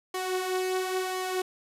sawtooth tone with flanger, 371.5 Hz, F#4, 7 cents sharp, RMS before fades -30 dBFS, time 0.14-1.42 s, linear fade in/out 5 ms, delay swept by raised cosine 0.95 to 5.85 ms, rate 0.96 Hz, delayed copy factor +0.5, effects resampled to 32000 Hz + 8-bit

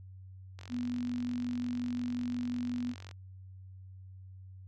click train, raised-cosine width 0.2 ms, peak -31 dBFS, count 116, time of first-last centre 0.59-3.112 s, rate 45.6 Hz
sine tone, 244.5 Hz, B3, 17 cents flat, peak -32 dBFS, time 0.69-2.95 s, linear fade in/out 50 ms
effects added 94 Hz sine -47 dBFS peak until 4.67 s

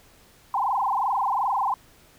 sine tone with frequency modulation, 912 Hz, A#5, 38 cents flat, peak -21 dBFS, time 0.54-1.74 s, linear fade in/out 2 ms, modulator 22.7 Hz, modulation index 6.2, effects pink hiss -55 dBFS RMS until 2.18 s

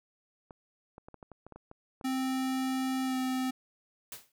clicks, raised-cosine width 1 ms, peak -33 dBFS, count 11, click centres 0.508 / 0.981 / 1.085 / 1.143 / 1.228 / 1.317 / 1.466 / 1.523 / 1.56 / 1.714 / 2.012 s
square tone with pitch glide, 261.6 to 258.4 Hz, C4 to C4, 0 to -21 cents, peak -30 dBFS, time 2.04-3.51 s, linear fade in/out 10 ms, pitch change -21 cents, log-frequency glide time 3.05-3.16 s
white noise with exponential decay, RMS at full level -39 dBFS, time 4.12-4.32 s, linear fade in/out 2 ms, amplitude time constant 43 ms
effects none

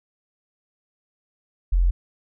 sine tone, 43.65 Hz, F1, in tune, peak -15 dBFS, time 1.72-1.91 s, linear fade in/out 10 ms, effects none

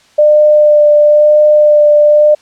sine tone with vibrato, 598 Hz, D5, 31 cents sharp, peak -3 dBFS, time 0.18-2.35 s, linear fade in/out 10 ms, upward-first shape sine, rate 1 Hz, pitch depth 13 cents each way, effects white hiss -47 dBFS RMS until 2.41 s + low-pass 6000 Hz 12 dB/octave

